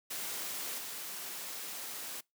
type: noise with level steps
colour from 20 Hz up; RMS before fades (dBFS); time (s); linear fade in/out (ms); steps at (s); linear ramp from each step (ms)
white; -39 / -42; 0.1-2.21; 10; 0.78; 2
effects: noise-tail reverb RT60 0.2 s tail -25 dB re dry + high-pass 200 Hz 12 dB/octave